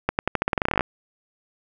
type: accelerating click train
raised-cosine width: 0.5 ms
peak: -5 dBFS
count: 17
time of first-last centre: 0.09-0.808 s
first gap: 99 ms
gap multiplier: 0.88
effects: none